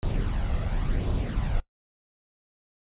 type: noise with flanger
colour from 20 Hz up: brown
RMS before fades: -26 dBFS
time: 0.03-1.6 s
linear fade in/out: 0 ms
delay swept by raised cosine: 0.24 to 1.54 ms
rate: 0.92 Hz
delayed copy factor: +0.5
effects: noise-tail reverb RT60 0.1 s tail -20 dB re dry + resampled to 8000 Hz